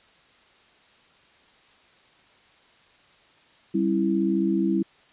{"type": "chord", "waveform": "sine", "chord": "C# diminished", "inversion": "second", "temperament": "equal with one note detuned", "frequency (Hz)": [196, 271, 329.6], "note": ["G3", "C#4", "E4"], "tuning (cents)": [0, -39, 0], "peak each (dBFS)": [-24, -28, -23], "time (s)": [3.74, 4.83], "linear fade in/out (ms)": 10, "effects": ["white hiss -57 dBFS RMS until 5.12 s", "resampled to 8000 Hz"]}